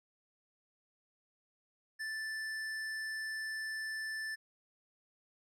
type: tone with hard clipping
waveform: sine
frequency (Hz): 1760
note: A6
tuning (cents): 0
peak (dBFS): -39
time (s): 1.99-4.36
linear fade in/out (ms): 20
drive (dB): 13
effects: low-pass 12000 Hz 12 dB/octave